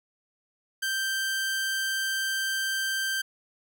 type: tone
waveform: sawtooth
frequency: 1567 Hz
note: G6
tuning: 1 cent flat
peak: -23 dBFS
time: 0.82-3.22 s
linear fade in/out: 10 ms
effects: none

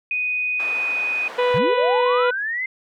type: tone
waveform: sine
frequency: 2489 Hz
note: D#7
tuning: in tune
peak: -20 dBFS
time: 0.11-1.28 s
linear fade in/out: 2 ms
type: band-pass noise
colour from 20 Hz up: white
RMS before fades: -36 dBFS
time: 0.59-1.59 s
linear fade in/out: 10 ms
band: 420 to 1500 Hz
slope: 12 dB/octave
type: harmonic tone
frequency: 493.9 Hz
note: B4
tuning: in tune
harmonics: 1 / 2 / 3 / 4 / 5 / 6 / 7 / 8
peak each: -17 / -23 / -32 / -31 / -31 / -34 / -38 / -41 dBFS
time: 1.38-2.31 s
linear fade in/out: 10 ms
type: linear sweep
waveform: sine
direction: up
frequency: 103.83 to 2104 Hz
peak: -22 dBFS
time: 1.54-2.66 s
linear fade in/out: 5 ms
effects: none

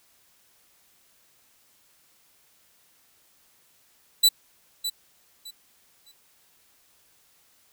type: tone with echo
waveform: sawtooth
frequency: 3965 Hz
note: B7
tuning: 6 cents sharp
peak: -11 dBFS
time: 4.23-4.29 s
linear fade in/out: 10 ms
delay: 610 ms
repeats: 3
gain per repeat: -12 dB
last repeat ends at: 6.12 s
effects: white hiss -62 dBFS RMS until 7.72 s

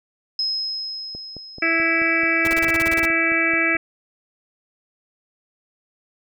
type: tone with exponential decay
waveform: sine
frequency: 5130 Hz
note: E8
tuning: 48 cents flat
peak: -19 dBFS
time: 0.39-2.92 s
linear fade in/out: 2 ms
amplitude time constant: 550 ms
type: click train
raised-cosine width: 2 ms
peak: -24 dBFS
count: 13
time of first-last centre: 1.15-3.753 s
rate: 4.61 Hz
type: harmonic tone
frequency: 329.6 Hz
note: E4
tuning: in tune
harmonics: 1 / 2 / 4 / 5 / 6 / 7 / 8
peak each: -25 / -29 / -29 / -25 / -23 / -20 / -30 dBFS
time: 1.62-3.77 s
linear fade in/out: 5 ms
type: noise bursts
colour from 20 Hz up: pink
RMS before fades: -28 dBFS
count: 11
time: 2.45-3.054 s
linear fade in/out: 0 ms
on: 24 ms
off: 34 ms
effects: none

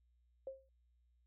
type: tone with exponential decay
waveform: sine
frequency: 534 Hz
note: C5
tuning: 35 cents sharp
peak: -39 dBFS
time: 0.47-0.69 s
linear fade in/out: 2 ms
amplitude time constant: 46 ms
effects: added 60 Hz sine -70 dBFS peak until 1.26 s

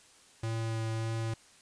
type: tone with vibrato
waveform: square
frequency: 112.7 Hz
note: A2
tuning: 42 cents sharp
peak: -32 dBFS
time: 0.43-1.34 s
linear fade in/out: 5 ms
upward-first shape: sine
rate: 1.7 Hz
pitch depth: 9 cents each way
effects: white hiss -59 dBFS RMS until 1.61 s + resampled to 22050 Hz

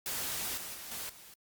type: noise with level steps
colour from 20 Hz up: white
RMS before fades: -36 / -42 / -45 / -40 / -53 dBFS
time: 0.06-1.34 s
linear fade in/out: 2 ms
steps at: 0.57 / 0.74 / 0.91 / 1.09 s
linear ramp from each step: 5 ms
effects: Opus 48 kbps

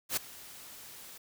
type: noise with ADSR envelope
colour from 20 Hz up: white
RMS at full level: -29 dBFS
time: 0.09-1.18 s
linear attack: 79 ms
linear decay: 7 ms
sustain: -20 dB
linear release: 8 ms
effects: none

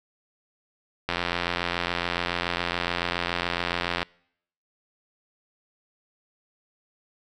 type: click train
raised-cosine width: 0.3 ms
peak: -9 dBFS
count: 257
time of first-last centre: 1.09-4.029 s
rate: 87.1 Hz
effects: noise-tail reverb RT60 0.7 s tail -26 dB re dry

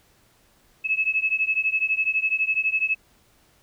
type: beating tone pair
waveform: sine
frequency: 2585 / 2597 Hz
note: E7 / E7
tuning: -34 / -26 cents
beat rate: 12 Hz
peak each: -23 / -24 dBFS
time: 0.84-2.95 s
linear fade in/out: 20 ms
effects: pink hiss -60 dBFS RMS until 3.62 s

